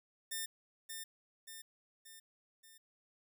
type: tone with echo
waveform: 5% pulse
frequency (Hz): 1800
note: A6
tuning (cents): +39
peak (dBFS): -27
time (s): 0.31-0.46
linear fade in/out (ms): 10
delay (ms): 580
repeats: 4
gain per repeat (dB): -5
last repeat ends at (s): 2.78
effects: none